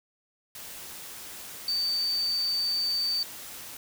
sine tone in noise, 4587 Hz, D8, 42 cents flat, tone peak -25 dBFS, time 1.68-3.23 s, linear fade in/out 2 ms, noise white, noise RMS -42 dBFS, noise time 0.55-3.77 s, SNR +14 dB, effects none

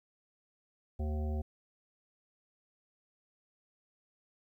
harmonic tone, 75.9 Hz, D#2, 42 cents flat, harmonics 1 / 3 / 5 / 7 / 9 / 10, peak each -32 / -42 / -46 / -49 / -51 / -52 dBFS, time 0.99-1.42 s, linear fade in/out 10 ms, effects 12-bit

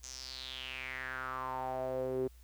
sawtooth tone with band-pass filter sweep, 129.9 Hz, C3, 12 cents flat, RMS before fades -39 dBFS, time 0.03-2.28 s, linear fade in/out 10 ms, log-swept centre 6500 to 360 Hz, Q 5.5, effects added 60 Hz sine -54 dBFS peak until 2.43 s + white hiss -67 dBFS RMS until 2.43 s

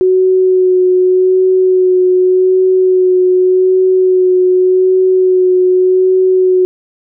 sine tone with vibrato, 370 Hz, F#4, in tune, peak -6 dBFS, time 0.01-6.65 s, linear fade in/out 0 ms, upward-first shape sine, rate 0.85 Hz, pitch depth 16 cents each way, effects none

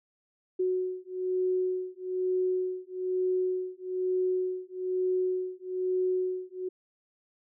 sine beating tone pair, 368.3 / 369.4 Hz, F#4 / F#4, -8 / -3 cents, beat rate 1.1 Hz, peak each -30 dBFS, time 0.59-6.69 s, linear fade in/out 10 ms, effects none

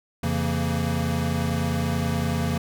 square tone cluster, 86.8 / 137 / 168.1 / 230.9 Hz, F2 / C#3 / E3 / A#3, -10 / -20 / +34 / -16 cents, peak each -29 dBFS, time 0.23-2.58 s, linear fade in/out 5 ms, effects none

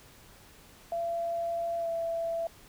sine tone with pitch glide, 678 to 667.1 Hz, E5 to E5, +49 to +20 cents, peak -29 dBFS, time 0.92-2.47 s, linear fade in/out 2 ms, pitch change -29 cents, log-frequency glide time 1.79-1.88 s, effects pink hiss -55 dBFS RMS until 2.68 s

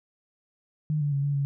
sine tone with pitch steps, 152.4 / 145.3 / 139.6 / 142.9 / 140.2 Hz, D#3 / D3 / C#3 / D3 / C#3, -36 / -18 / +13 / -47 / +20 cents, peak -23 dBFS, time 0.9-1.45 s, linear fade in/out 0 ms, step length 110 ms, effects none

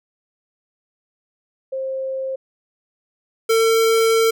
sine / square tone pair in turn, 530 / 451 Hz, C5 / A4, +22 / +43 cents, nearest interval minor third, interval 279 cents, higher first, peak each -22 / -14 dBFS, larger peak second, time 1.72-2.36 / 3.49-4.31 s, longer second, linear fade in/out 10 ms, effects none

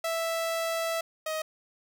sawtooth tone pair in turn, 659.3 / 628.1 Hz, E5 / D#5, 0 / +16 cents, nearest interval minor second, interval 84 cents, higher first, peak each -24 / -26 dBFS, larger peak first, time 0.04-1.01 / 1.26-1.42 s, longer first, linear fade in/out 5 ms, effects none

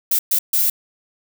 violet noise bursts at uneven times, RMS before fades -17 dBFS, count 3, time 0.11-0.19 / 0.31-0.39 / 0.53-0.7 s, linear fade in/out 5 ms, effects none

